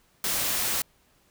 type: noise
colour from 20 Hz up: white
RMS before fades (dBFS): -27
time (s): 0.24-0.82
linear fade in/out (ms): 2
effects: pink hiss -64 dBFS RMS until 1.3 s